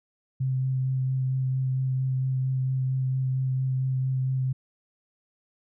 sine tone with vibrato, 130.81 Hz, C3, in tune, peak -23 dBFS, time 0.4-4.53 s, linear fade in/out 10 ms, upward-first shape sine, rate 4.4 Hz, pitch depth 12 cents each way, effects none

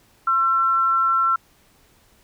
sine tone pair together, 1069.1 / 1347 Hz, C6 / E6, +37 / +37 cents, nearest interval major third, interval 400 cents, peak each -27 / -16 dBFS, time 0.27-1.36 s, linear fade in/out 5 ms, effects pink hiss -57 dBFS RMS until 2.23 s

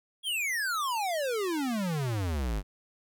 square exponential sweep, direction down, 3361 to 46.25 Hz, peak -29 dBFS, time 0.23-2.63 s, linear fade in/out 50 ms, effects none

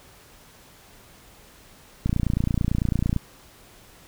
click train, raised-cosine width 5 ms, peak -10 dBFS, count 33, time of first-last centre 2.06-3.163 s, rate 29 Hz, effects pink hiss -51 dBFS RMS until 4.07 s

